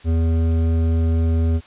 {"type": "tone with hard clipping", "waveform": "triangle", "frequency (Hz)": 82, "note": "E2", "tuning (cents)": -9, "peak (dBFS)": -17, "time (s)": [0.04, 1.61], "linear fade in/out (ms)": 50, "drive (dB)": 15, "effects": ["white hiss -47 dBFS RMS until 1.66 s", "resampled to 8000 Hz"]}